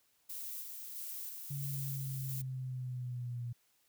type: noise with tremolo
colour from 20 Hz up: violet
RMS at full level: -43 dBFS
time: 0.29-2.42 s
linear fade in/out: 10 ms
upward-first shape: square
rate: 1.5 Hz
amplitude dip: 30%
type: linear sweep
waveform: sine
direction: down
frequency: 141.1 to 119.1 Hz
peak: -37 dBFS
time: 1.5-3.53 s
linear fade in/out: 10 ms
effects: white hiss -73 dBFS RMS until 3.88 s